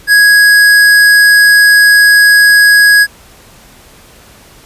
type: tone with hard clipping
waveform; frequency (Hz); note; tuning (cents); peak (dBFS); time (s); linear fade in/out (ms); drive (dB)
sine; 1661.2; G#6; 0; -4; 0.07-3.07; 50; 15
effects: pink hiss -39 dBFS RMS until 4.65 s + resampled to 32000 Hz